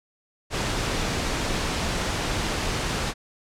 pink noise, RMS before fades -26 dBFS, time 0.5-3.14 s, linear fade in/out 50 ms, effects low-pass 7000 Hz 12 dB/octave

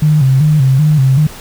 sine tone with vibrato, 142.3 Hz, C#3, 46 cents sharp, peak -6 dBFS, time 0.02-1.27 s, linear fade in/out 5 ms, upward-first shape square, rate 2.6 Hz, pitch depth 120 cents each way, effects pink hiss -32 dBFS RMS until 1.4 s

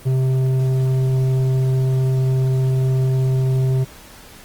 sine tone with tanh clipping, 130.81 Hz, C3, in tune, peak -16 dBFS, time 0.05-3.85 s, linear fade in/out 20 ms, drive 9 dB, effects pink hiss -42 dBFS RMS until 4.44 s + Opus 24 kbps

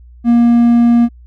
triangle tone, 236.4 Hz, A#3, 24 cents sharp, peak -4 dBFS, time 0.24-1.09 s, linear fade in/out 50 ms, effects added 60 Hz sine -36 dBFS peak until 1.26 s

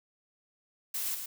blue noise with echo, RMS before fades -34 dBFS, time 0.94-1.15 s, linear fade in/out 5 ms, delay 110 ms, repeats 1, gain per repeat -5 dB, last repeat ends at 1.26 s, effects none

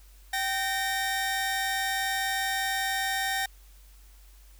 sawtooth tone pair together, 773.6 / 1840 Hz, G5 / A#6, -23 / -23 cents, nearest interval octave + minor third, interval 1500 cents, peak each -26 dBFS, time 0.33-3.46 s, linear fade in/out 5 ms, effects added 48 Hz sine -50 dBFS peak until 4.59 s + white hiss -60 dBFS RMS until 4.59 s

